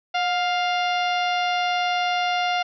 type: harmonic tone with a mistuned harmonic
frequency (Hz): 700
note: F5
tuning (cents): +4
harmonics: 1 / 2 / 3 / 4 / 5 / 6 / 7 / 8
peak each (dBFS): -22 / -29 / -30 / -30 / -34 / -38 / -41 / -42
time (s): 0.14-2.63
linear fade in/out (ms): 10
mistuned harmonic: 1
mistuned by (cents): +46
effects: none